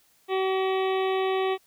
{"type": "harmonic tone with a mistuned harmonic", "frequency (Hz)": 380.1, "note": "F#4", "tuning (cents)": 47, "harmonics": [1, 2, 3, 5, 6, 7, 8, 9, 10], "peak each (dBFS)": [-24, -30, -34, -38, -40, -41, -42, -43, -44], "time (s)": [0.28, 1.58], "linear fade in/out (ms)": 50, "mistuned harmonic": 7, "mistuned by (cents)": -31, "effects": ["white hiss -63 dBFS RMS until 1.66 s"]}